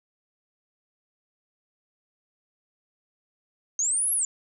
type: linear two-way sweep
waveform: sine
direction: up then down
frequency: 6272 to 11400 to 7020 Hz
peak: -22 dBFS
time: 3.79-4.25 s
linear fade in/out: 2 ms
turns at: 4.13 s
effects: none